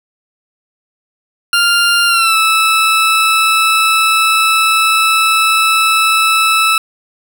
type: tone with pitch glide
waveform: 20% pulse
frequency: 1396.9 to 1310.9 Hz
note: F6 to E6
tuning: 0 to -10 cents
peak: -4 dBFS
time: 1.53-6.78 s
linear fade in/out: 2 ms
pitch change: -110 cents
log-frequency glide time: 2.07-2.36 s
effects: none